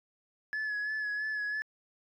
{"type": "tone with vibrato", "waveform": "sine", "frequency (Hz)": 1706, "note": "G#6", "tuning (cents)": 46, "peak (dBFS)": -29, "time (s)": [0.53, 1.62], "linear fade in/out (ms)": 0, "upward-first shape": "sine", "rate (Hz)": 3, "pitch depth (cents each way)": 32, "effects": ["tanh soft clip ceiling -30 dBFS"]}